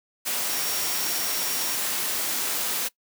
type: tone in noise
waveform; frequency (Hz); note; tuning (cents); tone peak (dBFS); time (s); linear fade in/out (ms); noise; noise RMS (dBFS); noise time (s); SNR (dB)
sine; 5588; F8; 0; -34; 0.49-1.77; 20; white; -27; 0.25-2.89; -10
effects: noise-tail reverb RT60 0.1 s tail -21 dB re dry + high-pass 200 Hz 12 dB/octave